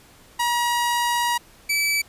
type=tone pair in turn; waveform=sawtooth; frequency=956 / 2304 Hz; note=A#5 / D7; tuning=+43 / -34 cents; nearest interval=octave + minor third; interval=1523 cents; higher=second; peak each=-16 / -16 dBFS; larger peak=neither; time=0.39-1.38 / 1.69-2.02 s; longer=first; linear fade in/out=10 ms; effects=pink hiss -51 dBFS RMS until 2.08 s + resampled to 32000 Hz